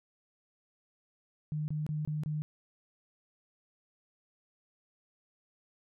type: tone bursts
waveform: sine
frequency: 152 Hz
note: D#3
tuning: 40 cents flat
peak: -31 dBFS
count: 5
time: 1.52-2.42 s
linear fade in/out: 0 ms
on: 160 ms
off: 25 ms
effects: none